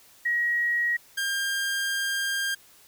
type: tone pair in turn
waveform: sine / sawtooth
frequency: 1900 / 1602.3 Hz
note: A#6 / G6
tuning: +33 / +37 cents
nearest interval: minor third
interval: 296 cents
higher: first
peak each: -22 dBFS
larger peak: neither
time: 0.25-0.97 / 1.17-2.55 s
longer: second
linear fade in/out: 10 ms
effects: white hiss -55 dBFS RMS until 2.87 s